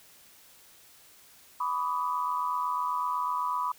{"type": "tone cluster", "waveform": "sine", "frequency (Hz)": [993, 1151, 1239], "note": ["B5", "D6", "D#6"], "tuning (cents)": [9, -35, -8], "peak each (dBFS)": [-29, -33, -35], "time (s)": [1.6, 3.72], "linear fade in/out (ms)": 5, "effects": ["white hiss -56 dBFS RMS until 3.78 s"]}